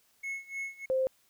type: tone with tremolo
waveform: triangle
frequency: 2187 Hz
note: C#7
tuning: 24 cents flat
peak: -31 dBFS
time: 0.23-0.86 s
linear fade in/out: 10 ms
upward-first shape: sine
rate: 3.3 Hz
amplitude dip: 90%
type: tone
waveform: sine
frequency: 523.3 Hz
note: C5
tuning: in tune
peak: -25 dBFS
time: 0.9-1.07 s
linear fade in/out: 0 ms
effects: white hiss -68 dBFS RMS until 1.29 s